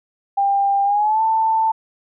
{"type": "tone with pitch glide", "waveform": "sine", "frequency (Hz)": [796, 888.3], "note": ["G5", "A5"], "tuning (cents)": [26, 16], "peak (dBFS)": -14, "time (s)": [0.37, 1.72], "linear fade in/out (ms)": 10, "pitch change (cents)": 190, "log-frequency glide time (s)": [0.84, 1.22], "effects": []}